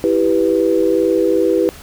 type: chord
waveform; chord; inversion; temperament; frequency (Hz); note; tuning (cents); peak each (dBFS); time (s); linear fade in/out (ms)
sine; E minor; none; equal; 329.6 / 392 / 493.9; E4 / G4 / B4; 0 / 0 / 0; -16; 0.04-1.69; 0
effects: pink hiss -38 dBFS RMS until 1.82 s